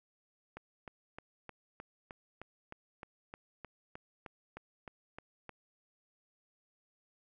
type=click train; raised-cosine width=0.5 ms; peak=-30 dBFS; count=17; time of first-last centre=0.57-5.493 s; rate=3.25 Hz; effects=none